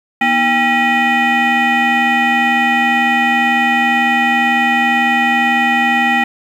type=tone with frequency modulation; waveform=sine; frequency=1356 Hz; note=E6; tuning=49 cents sharp; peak=-9 dBFS; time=0.21-6.24 s; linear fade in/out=5 ms; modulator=558 Hz; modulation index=2.1; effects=tanh soft clip ceiling -6 dBFS + 7-bit